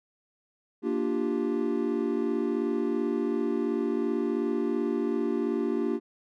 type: chord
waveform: triangle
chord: G minor seventh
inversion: first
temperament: equal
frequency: 233.1 / 293.7 / 349.2 / 392 Hz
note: Bb3 / D4 / F4 / G4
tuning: 0 / 0 / 0 / 0 cents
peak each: -29 dBFS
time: 0.82-6 s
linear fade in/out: 50 ms
effects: none